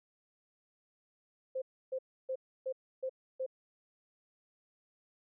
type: tone bursts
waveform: sine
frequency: 522 Hz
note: C5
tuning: 4 cents flat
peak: -33 dBFS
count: 6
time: 1.55-3.464 s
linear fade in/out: 10 ms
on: 69 ms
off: 300 ms
effects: none